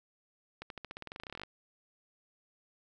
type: accelerating click train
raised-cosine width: 0.3 ms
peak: -26 dBFS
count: 20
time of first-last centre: 0.62-1.435 s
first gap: 82 ms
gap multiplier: 0.92
effects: none